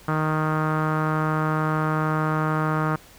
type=tone with low-pass filter; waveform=sawtooth; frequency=155.56 Hz; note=D#3; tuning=in tune; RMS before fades=-23 dBFS; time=0.08-2.96 s; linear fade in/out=5 ms; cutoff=1300 Hz; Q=4.1; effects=pink hiss -49 dBFS RMS until 3.18 s